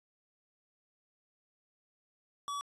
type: tone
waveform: square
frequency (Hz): 1141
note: C#6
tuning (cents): +50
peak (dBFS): -36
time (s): 2.48-2.61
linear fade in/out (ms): 0
effects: resampled to 22050 Hz + 12-bit